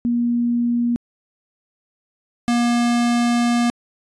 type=tone pair in turn; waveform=sine / square; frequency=238.4 / 238.4 Hz; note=A#3 / A#3; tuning=+39 / +39 cents; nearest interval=unison; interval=0 cents; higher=neither; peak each=-16 dBFS; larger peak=neither; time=0.05-0.96 / 2.48-3.7 s; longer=second; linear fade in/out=0 ms; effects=resampled to 22050 Hz